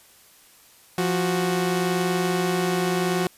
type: tone pair together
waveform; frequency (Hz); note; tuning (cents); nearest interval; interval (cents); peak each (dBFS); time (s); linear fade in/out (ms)
sawtooth; 174.6 / 370; F3 / F#4; 0 / 0; octave + minor second; 1300; -20; 0.98-3.27; 2
effects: white hiss -53 dBFS RMS until 3.37 s + resampled to 32000 Hz